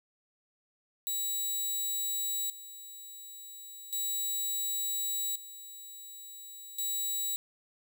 5% pulse tone with tremolo, 3900 Hz, B7, 23 cents flat, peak -23 dBFS, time 1.07-7.36 s, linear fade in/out 0 ms, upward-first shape square, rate 0.35 Hz, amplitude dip 80%, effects none

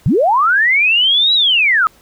sine linear two-way sweep, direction up then down, 98 to 3948 to 1218 Hz, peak -9 dBFS, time 0.06-1.87 s, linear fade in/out 0 ms, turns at 1.34 s, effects pink hiss -49 dBFS RMS until 2.01 s

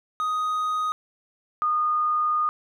triangle / sine tone pair in turn, 1248 / 1225.9 Hz, D#6 / D#6, +5 / -26 cents, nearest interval unison, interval 31 cents, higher first, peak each -21 / -20 dBFS, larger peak second, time 0.2-0.92 / 1.62-2.49 s, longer second, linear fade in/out 0 ms, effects none

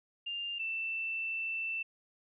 sine tone pair in turn, 2800 / 2667 Hz, F7 / E7, +4 / +20 cents, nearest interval minor second, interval 84 cents, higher first, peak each -35 / -33 dBFS, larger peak second, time 0.26-0.59 / 0.59-1.83 s, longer second, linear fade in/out 10 ms, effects none

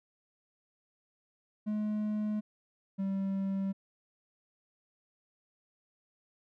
triangle tone pair in turn, 211.9 / 194.23 Hz, G#3 / G3, +35 / -16 cents, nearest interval major second, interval 151 cents, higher first, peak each -28 dBFS, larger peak neither, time 1.66-2.41 / 2.98-3.73 s, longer neither, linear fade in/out 20 ms, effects none

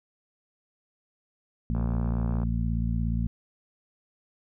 harmonic tone, 57 Hz, A#1, 38 cents flat, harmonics 1 / 2 / 3 / 4, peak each -27 / -30 / -32 / -33 dBFS, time 1.7-3.27 s, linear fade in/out 0 ms
click train, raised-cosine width 1 ms, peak -25 dBFS, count 45, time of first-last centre 1.75-2.432 s, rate 64.5 Hz
effects none

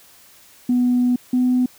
sine tone pair in turn, 246.9 / 250.9 Hz, B3 / B3, 0 / +28 cents, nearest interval unison, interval 28 cents, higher second, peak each -13 dBFS, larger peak neither, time 0.69-1.16 / 1.33-1.66 s, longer first, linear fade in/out 5 ms, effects tanh soft clip ceiling -10 dBFS + white hiss -49 dBFS RMS until 1.78 s

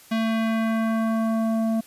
square tone with low-pass filter sweep, 223.8 Hz, A3, 30 cents sharp, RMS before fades -23 dBFS, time 0.11-1.81 s, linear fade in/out 10 ms, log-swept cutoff 3600 to 610 Hz, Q 1.2, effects white hiss -50 dBFS RMS until 1.86 s + resampled to 32000 Hz

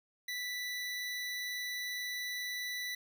25% pulse tone, 1975.5 Hz, B6, in tune, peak -33 dBFS, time 0.28-2.95 s, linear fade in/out 5 ms, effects none

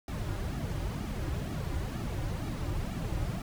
brown noise with flanger, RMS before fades -34 dBFS, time 0.08-3.42 s, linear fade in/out 2 ms, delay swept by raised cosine 1.9 to 4.6 ms, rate 2.1 Hz, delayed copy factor -0.8, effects none

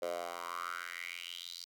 10% pulse tone with high-pass filter sweep, 86.5 Hz, F2, 16 cents flat, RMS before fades -42 dBFS, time 0.02-1.65 s, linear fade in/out 5 ms, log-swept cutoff 540 to 4700 Hz, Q 5.2, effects none

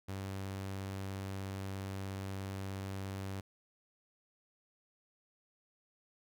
sawtooth tone, 96.9 Hz, G2, 20 cents flat, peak -35 dBFS, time 0.08-3.41 s, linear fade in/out 10 ms, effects none

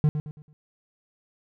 triangle tone with echo, 150.7 Hz, D3, 45 cents sharp, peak -14 dBFS, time 0.04-0.09 s, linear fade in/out 0 ms, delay 110 ms, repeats 4, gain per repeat -9 dB, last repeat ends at 0.53 s, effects none

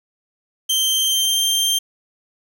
sawtooth tone with pitch glide, 3136 to 3163 Hz, G7 to G7, 0 to +15 cents, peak -13 dBFS, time 0.69-1.79 s, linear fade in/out 10 ms, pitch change +15 cents, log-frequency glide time 0.9-1.45 s, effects 8-bit

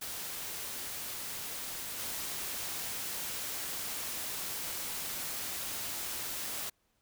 white noise with level steps, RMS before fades -40 / -38 dBFS, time 0.01-6.7 s, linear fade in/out 10 ms, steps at 1.99 s, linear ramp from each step 2 ms, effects pink hiss -75 dBFS RMS until 7.01 s

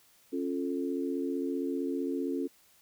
sine chord, Db augmented, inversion none, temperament equal with one note detuned, 273.8 / 349.2 / 440 Hz, Db4 / F4 / A4, -21 / 0 / 0 cents, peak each -32 / -35 / -37 dBFS, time 0.32-2.48 s, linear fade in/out 20 ms, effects white hiss -63 dBFS RMS until 2.81 s

